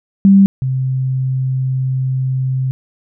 sine tone pair in turn, 196 / 130.81 Hz, G3 / C3, 0 / 0 cents, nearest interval perfect fifth, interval 700 cents, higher first, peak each -4 / -14 dBFS, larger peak first, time 0.25-0.46 / 0.62-2.71 s, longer second, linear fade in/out 0 ms, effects none

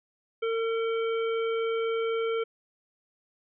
harmonic tone with a mistuned harmonic, 454 Hz, A#4, 46 cents flat, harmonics 1 / 3 / 5 / 7, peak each -26 / -36 / -40 / -43 dBFS, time 0.42-2.44 s, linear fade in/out 10 ms, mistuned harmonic 7, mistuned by -29 cents, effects none

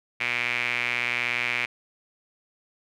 sawtooth tone with band-pass filter, 121.1 Hz, B2, 34 cents flat, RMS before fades -27 dBFS, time 0.2-1.66 s, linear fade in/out 10 ms, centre 2300 Hz, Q 6.2, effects none

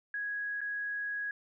sine tone with dropouts, 1661.2 Hz, G#6, in tune, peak -33 dBFS, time 0.14-1.31 s, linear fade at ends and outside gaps 2 ms, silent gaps 0.607-0.614 s, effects none

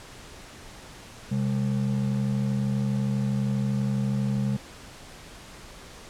triangle ring-modulated tone, 166.1 Hz, E3, 13 cents sharp, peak -18 dBFS, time 1.31-4.57 s, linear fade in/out 10 ms, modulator 36.2 Hz, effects pink hiss -45 dBFS RMS until 6.09 s + low-pass 9000 Hz 12 dB/octave

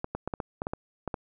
clicks, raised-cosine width 1 ms, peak -17 dBFS, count 10, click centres 0.044 / 0.15 / 0.276 / 0.338 / 0.402 / 0.619 / 0.669 / 0.735 / 1.077 / 1.142 s, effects none

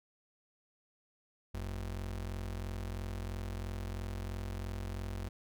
square ring-modulated tone, 71.4 Hz, D2, 48 cents flat, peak -35 dBFS, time 1.54-5.29 s, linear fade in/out 5 ms, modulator 21.5 Hz, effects none

